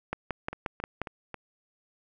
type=two click trains; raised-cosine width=0.5 ms; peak=-15 / -22 dBFS; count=6 / 4; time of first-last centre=0.13-1.017 / 0.53-1.343 s; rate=5.64 / 3.69 Hz; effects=none